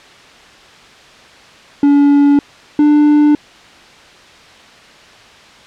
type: tone pair in turn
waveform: triangle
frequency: 285.5 / 296.6 Hz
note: D4 / D4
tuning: -49 / +17 cents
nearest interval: minor second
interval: 66 cents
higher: second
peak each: -4 dBFS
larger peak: neither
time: 1.83-2.39 / 2.79-3.35 s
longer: neither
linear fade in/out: 2 ms
effects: white hiss -40 dBFS RMS until 5.66 s + low-pass 4000 Hz 12 dB/octave